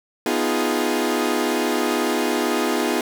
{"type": "chord", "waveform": "sawtooth", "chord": "F half-diminished seventh", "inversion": "second", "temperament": "equal", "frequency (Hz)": [246.9, 311.1, 349.2, 415.3], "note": ["Cb4", "Eb4", "F4", "Ab4"], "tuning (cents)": [0, 0, 0, 0], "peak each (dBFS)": -21, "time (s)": [0.26, 3.01], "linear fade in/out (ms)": 2, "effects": []}